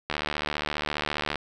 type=click train; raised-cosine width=0.3 ms; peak=-11 dBFS; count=95; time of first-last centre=0.1-1.357 s; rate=74.8 Hz; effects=none